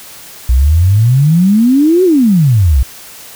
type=exponential two-way sweep; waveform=sine; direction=up then down; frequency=59 to 381.5 to 59 Hz; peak=-5 dBFS; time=0.49-2.83 s; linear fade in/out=5 ms; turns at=2.04 s; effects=white hiss -33 dBFS RMS until 3.35 s